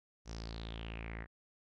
sawtooth tone with low-pass filter sweep, 56 Hz, A1, 31 cents sharp, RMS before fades -44 dBFS, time 0.25-1.27 s, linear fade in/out 50 ms, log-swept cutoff 6000 to 1800 Hz, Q 5.9, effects none

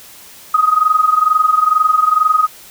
sine tone with amplitude modulation, 1254 Hz, D#6, 13 cents sharp, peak -6 dBFS, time 0.54-2.47 s, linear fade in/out 5 ms, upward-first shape sine, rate 22.2 Hz, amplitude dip 80%, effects white hiss -39 dBFS RMS until 2.7 s

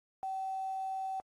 sine tone with quantisation, 766 Hz, G5, 40 cents flat, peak -34 dBFS, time 0.23-1.2 s, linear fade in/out 0 ms, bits 10, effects AAC 32 kbps

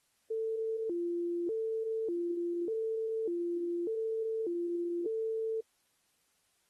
sine tone with vibrato, 392 Hz, G4, in tune, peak -31 dBFS, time 0.3-5.61 s, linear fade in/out 10 ms, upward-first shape square, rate 0.84 Hz, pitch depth 220 cents each way, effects white hiss -74 dBFS RMS until 6.69 s + AAC 32 kbps

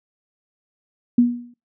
sine tone with exponential decay, 241.3 Hz, B3, 40 cents flat, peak -8 dBFS, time 1.18-1.54 s, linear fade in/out 5 ms, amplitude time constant 77 ms, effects noise-tail reverb RT60 0.2 s tail -21 dB re dry

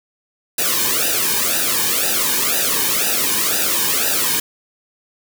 white noise with flanger, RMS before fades -18 dBFS, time 0.58-4.4 s, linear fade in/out 5 ms, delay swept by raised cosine 0.91 to 1.52 ms, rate 2 Hz, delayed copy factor -0.95, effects none

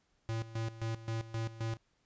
square tone with tremolo, 113 Hz, A2, 47 cents sharp, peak -34 dBFS, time 0.29-1.77 s, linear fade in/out 0 ms, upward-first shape square, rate 3.8 Hz, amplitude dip 80%, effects pink hiss -75 dBFS RMS until 2.05 s + resampled to 16000 Hz

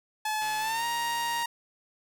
sawtooth tone with pitch glide, 860 to 937.8 Hz, A5 to A#5, -40 to +10 cents, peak -24 dBFS, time 0.25-1.46 s, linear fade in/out 5 ms, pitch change +150 cents, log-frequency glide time 0.59-0.85 s
click train, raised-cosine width 0.2 ms, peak -26 dBFS, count 146, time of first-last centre 0.42-1.427 s, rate 144 Hz
effects none

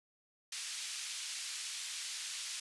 white band-pass noise, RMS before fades -42 dBFS, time 0.52-2.6 s, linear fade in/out 5 ms, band 2400 to 7300 Hz, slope 12 dB/octave, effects resampled to 24000 Hz

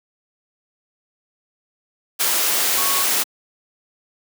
sine tone in noise, 1108.7 Hz, C#6, in tune, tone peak -25 dBFS, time 2.77-3.04 s, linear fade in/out 20 ms, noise white, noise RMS -19 dBFS, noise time 2.19-3.24 s, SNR -9 dB, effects high-pass 300 Hz 12 dB/octave

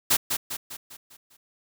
white noise with echo, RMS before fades -20 dBFS, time 0.1-0.17 s, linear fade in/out 10 ms, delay 200 ms, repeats 6, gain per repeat -6 dB, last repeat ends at 1.37 s, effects none

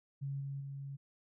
sine tone with level steps, 138.59 Hz, C#3, in tune, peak -36 / -38 / -41 dBFS, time 0.21-0.97 s, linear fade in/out 20 ms, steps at 0.4 / 0.6 s, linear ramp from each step 10 ms, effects none

